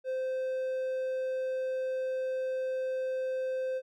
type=tone; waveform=triangle; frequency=519 Hz; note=C5; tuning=14 cents flat; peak=-28 dBFS; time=0.04-3.82 s; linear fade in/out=50 ms; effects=none